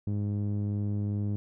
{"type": "tone with low-pass filter", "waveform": "sawtooth", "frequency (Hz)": 102.5, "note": "G#2", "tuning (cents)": -22, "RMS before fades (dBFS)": -30, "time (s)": [0.07, 1.36], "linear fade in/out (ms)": 0, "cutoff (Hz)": 260, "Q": 0.99, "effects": []}